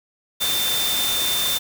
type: tone in noise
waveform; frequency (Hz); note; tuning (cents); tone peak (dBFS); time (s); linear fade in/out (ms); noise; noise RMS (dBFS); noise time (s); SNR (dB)
sine; 3578; A7; +28; -22; 0.4-1.59; 20; white; -24; 0.4-1.59; -1
effects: none